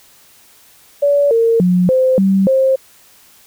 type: tone with pitch steps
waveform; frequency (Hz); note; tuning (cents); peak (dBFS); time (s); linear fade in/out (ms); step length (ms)
sine; 572 / 458 / 180.1 / 518 / 193.3 / 530; D5 / A#4 / F#3 / C5 / G3 / C5; -46 / -31 / -46 / -17 / -24 / +22; -9; 1.02-2.76; 10; 290
effects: white hiss -47 dBFS RMS until 3.46 s